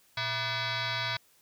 sine tone with frequency modulation, 1200 Hz, D6, 37 cents sharp, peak -29 dBFS, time 0.17-1.17 s, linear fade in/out 5 ms, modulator 541 Hz, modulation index 6.3, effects white hiss -64 dBFS RMS until 1.41 s

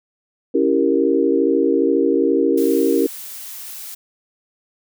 sine chord, C# diminished seventh, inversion none, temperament equal, 277.2 / 329.6 / 392 / 466.2 Hz, C#4 / E4 / G4 / Bb4, 0 / 0 / 0 / 0 cents, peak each -19 dBFS, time 0.54-3.07 s, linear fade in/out 10 ms
blue noise, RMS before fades -33 dBFS, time 2.57-3.95 s, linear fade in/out 10 ms
effects none

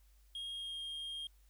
triangle tone with pitch glide, 3256 to 3226 Hz, G#7 to G7, -35 to +49 cents, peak -39 dBFS, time 0.35-1.27 s, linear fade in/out 2 ms, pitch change -16 cents, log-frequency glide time 0.52-0.8 s, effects added 50 Hz sine -62 dBFS peak until 1.49 s + white hiss -74 dBFS RMS until 1.49 s

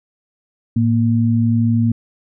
sine tone pair together, 111 / 233.1 Hz, A2 / A#3, +16 / 0 cents, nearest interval octave + minor second, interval 1284 cents, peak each -15 dBFS, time 0.76-1.92 s, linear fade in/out 5 ms, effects none

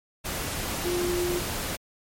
sine tone in noise, 352.7 Hz, F4, 17 cents sharp, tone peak -25 dBFS, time 0.84-1.4 s, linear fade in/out 20 ms, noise pink, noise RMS -31 dBFS, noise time 0.24-1.77 s, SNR +3 dB, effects MP3 64 kbps

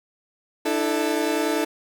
30% pulse chord, D suspended second, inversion none, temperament equal with one note detuned, 299.1 / 329.6 / 440 Hz, D4 / E4 / A4, +32 / 0 / 0 cents, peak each -23 dBFS, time 0.65-1.65 s, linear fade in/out 10 ms, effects none

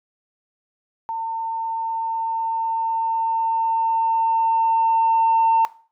sine tone with level ramp, 904 Hz, A5, 47 cents sharp, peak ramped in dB -23 to -11 dBFS, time 1.09-5.65 s, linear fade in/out 0 ms, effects noise-tail reverb RT60 0.4 s tail -19 dB re dry + tanh soft clip ceiling -10 dBFS

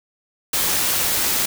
white noise, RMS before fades -20 dBFS, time 0.53-1.46 s, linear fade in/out 5 ms, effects none

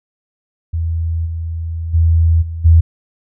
sine tone with level steps, 82.41 Hz, E2, in tune, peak -15 / -19 / -8 / -21 / -4 dBFS, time 0.73-2.81 s, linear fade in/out 10 ms, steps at 1.25 / 1.93 / 2.41 / 2.64 s, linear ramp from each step 20 ms, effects none

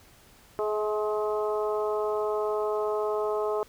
harmonic tone with a mistuned harmonic, 211.6 Hz, G#3, 33 cents sharp, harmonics 2 / 3 / 4 / 5 / 6, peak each -27 / -32 / -36 / -36 / -38 dBFS, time 0.59-3.63 s, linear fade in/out 0 ms, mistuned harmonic 3, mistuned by +19 cents, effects pink hiss -56 dBFS RMS until 3.68 s

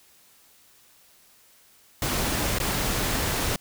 pink noise with dropouts, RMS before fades -26 dBFS, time 2.02-3.56 s, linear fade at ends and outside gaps 2 ms, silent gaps 2.586-2.6 s, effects white hiss -57 dBFS RMS until 3.6 s

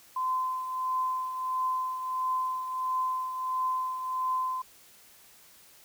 sine tone with tremolo, 1028 Hz, C6, 31 cents flat, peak -25 dBFS, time 0.16-4.62 s, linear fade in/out 5 ms, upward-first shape triangle, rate 1.5 Hz, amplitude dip 60%, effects white hiss -56 dBFS RMS until 5.84 s

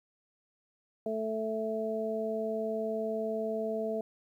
harmonic tone, 220 Hz, A3, in tune, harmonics 1 / 2 / 3, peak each -37 / -34 / -34 dBFS, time 1.06-4.01 s, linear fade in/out 2 ms, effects 11-bit

